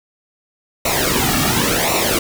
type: noise with flanger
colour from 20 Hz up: pink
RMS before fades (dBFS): -17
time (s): 0.85-2.19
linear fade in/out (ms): 5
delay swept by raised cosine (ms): 0.61 to 2.01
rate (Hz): 0.92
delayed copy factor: -0.75
effects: none

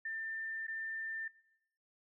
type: tone with dropouts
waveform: sine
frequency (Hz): 1791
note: A6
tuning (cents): +30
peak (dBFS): -37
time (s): 0.05-1.28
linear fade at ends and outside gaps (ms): 5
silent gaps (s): 0.669-0.68
effects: noise-tail reverb RT60 0.9 s tail -22 dB re dry

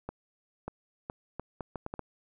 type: accelerating click train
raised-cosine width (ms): 1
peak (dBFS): -22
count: 9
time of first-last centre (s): 0.09-1.993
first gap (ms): 590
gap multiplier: 0.71
effects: none

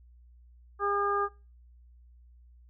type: harmonic tone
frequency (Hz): 404.3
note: G#4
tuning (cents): -46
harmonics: 1 / 2 / 3 / 4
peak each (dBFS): -31 / -35 / -28 / -38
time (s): 0.79-1.29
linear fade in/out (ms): 50
effects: noise-tail reverb RT60 0.3 s tail -22 dB re dry + added 60 Hz sine -53 dBFS peak until 2.69 s

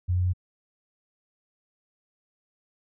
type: tone with pitch steps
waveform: sine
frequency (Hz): 89.5 / 90.07 / 90.64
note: F2 / F#2 / F#2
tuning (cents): +43 / -46 / -35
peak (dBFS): -21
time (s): 0.08-0.335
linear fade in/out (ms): 20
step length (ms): 85
effects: none

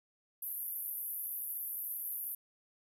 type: band-pass noise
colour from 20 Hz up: white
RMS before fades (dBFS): -40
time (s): 0.42-2.35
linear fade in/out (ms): 5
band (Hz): 11000 to 14000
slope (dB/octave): 96
effects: none

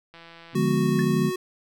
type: click train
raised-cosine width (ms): 0.3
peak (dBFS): -30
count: 69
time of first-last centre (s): 0.14-0.547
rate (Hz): 167
type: chord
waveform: sine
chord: D diminished seventh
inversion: none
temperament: equal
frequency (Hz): 146.83 / 174.61 / 207.7 / 246.9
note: D3 / F3 / Ab3 / Cb4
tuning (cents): 0 / 0 / 0 / 0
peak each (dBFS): -25 / -26 / -25 / -26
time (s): 0.53-1.32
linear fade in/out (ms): 50
type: tone with pitch glide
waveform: square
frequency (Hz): 370 to 367.9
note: F#4 to F#4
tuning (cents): 0 to -10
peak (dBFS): -27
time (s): 0.55-1.36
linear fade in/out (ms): 5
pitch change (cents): -10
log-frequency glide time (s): 0.65-1.03
type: tone with exponential decay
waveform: triangle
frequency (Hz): 1760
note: A6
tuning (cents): 0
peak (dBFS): -24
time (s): 0.99-1.09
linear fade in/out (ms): 1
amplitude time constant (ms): 21
effects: none

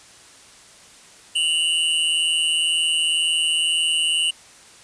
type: tone pair together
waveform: square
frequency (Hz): 2799 / 2961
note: F7 / F#7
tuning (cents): +3 / +1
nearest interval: minor second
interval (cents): 98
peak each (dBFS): -22 / -21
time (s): 1.35-4.31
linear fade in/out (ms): 10
effects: white hiss -47 dBFS RMS until 4.83 s + resampled to 22050 Hz

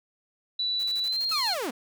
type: tone with pitch glide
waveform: sine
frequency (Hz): 3955 to 4214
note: B7 to C8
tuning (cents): +2 to +12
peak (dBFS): -25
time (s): 0.59-1.54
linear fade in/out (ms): 5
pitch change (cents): +110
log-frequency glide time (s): 1.04-1.21
type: noise with tremolo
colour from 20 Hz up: white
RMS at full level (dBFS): -44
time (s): 0.79-1.68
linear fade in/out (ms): 10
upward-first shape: square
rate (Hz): 12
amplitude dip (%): 80
type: linear sweep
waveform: sawtooth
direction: down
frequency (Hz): 1338 to 211.1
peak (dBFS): -25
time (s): 1.31-1.71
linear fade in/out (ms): 10
effects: none

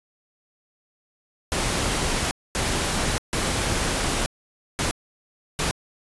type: noise bursts at uneven times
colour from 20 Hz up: pink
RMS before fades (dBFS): -24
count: 5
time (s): 1.52-2.31 / 2.55-3.18 / 3.33-4.26 / 4.79-4.91 / 5.59-5.71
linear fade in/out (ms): 0
effects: resampled to 24000 Hz

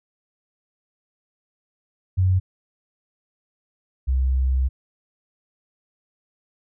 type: tone pair in turn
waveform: sine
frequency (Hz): 92.9 / 65.03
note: F#2 / C2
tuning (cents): +7 / -10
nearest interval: tritone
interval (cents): 617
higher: first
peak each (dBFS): -15 / -17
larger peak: first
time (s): 2.17-2.4 / 4.07-4.69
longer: second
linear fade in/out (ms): 20
effects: none

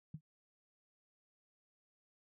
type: tone with exponential decay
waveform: sine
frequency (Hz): 154.7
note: D#3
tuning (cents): -10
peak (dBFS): -38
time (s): 0.14-0.21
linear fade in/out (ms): 5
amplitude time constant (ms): 15
effects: none

